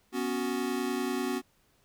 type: chord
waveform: square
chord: B suspended second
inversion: none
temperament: equal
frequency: 246.9 / 277.2 / 370 Hz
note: B3 / C#4 / F#4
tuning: 0 / 0 / 0 cents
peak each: -34 / -35 / -34 dBFS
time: 0.12-1.42 s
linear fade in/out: 50 ms
effects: pink hiss -68 dBFS RMS until 1.84 s